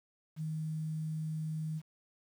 sine tone with quantisation, 156.8 Hz, D#3, 14 cents sharp, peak -34 dBFS, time 0.36-1.82 s, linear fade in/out 50 ms, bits 10, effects none

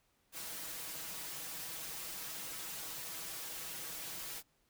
white noise with comb filter, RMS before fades -44 dBFS, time 0.32-4.43 s, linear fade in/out 50 ms, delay 6.2 ms, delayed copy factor +0.85, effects pink hiss -75 dBFS RMS until 4.69 s

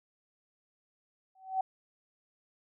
sine tone with exponential growth, 760 Hz, F#5, 46 cents sharp, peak -24 dBFS, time 1.35-1.61 s, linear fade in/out 5 ms, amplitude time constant 56 ms, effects none

